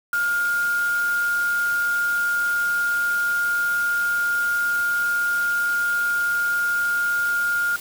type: tone in noise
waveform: sine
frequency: 1415 Hz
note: F6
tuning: 22 cents sharp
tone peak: -19 dBFS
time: 0.13-7.76 s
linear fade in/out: 2 ms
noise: white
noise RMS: -36 dBFS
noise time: 0.13-7.8 s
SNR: +14 dB
effects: none